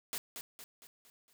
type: noise with echo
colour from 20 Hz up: white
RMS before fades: -38 dBFS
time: 0.13-0.18 s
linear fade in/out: 0 ms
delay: 230 ms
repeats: 5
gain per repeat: -6 dB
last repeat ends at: 1.33 s
effects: none